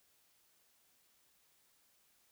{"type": "silence", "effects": ["white hiss -72 dBFS RMS until 2.31 s"]}